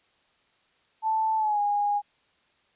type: tone with pitch glide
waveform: sine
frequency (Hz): 880 to 821.1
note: A5 to G#5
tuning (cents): 0 to -20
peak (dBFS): -22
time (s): 1.02-2.02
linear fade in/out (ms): 50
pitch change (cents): -120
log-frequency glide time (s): 1.37-1.6
effects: white hiss -66 dBFS RMS until 2.75 s + resampled to 8000 Hz